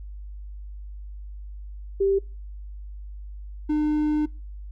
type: tone pair in turn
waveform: sine / triangle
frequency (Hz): 392 / 302.2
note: G4 / D4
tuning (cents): 0 / +50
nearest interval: perfect fourth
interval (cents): 450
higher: first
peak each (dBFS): -18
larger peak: neither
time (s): 2-2.19 / 3.69-4.26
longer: second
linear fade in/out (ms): 10
effects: noise-tail reverb RT60 0.3 s tail -24 dB re dry + added 50 Hz sine -35 dBFS peak until 4.71 s